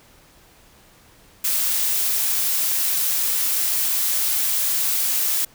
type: noise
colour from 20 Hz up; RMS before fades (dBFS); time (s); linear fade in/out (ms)
blue; -21; 1.44-5.45; 5
effects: pink hiss -52 dBFS RMS until 5.54 s